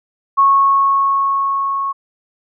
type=tone with level ramp; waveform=sine; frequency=1100 Hz; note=C#6; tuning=14 cents flat; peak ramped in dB=-7 to -17 dBFS; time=0.37-1.93 s; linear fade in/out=20 ms; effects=none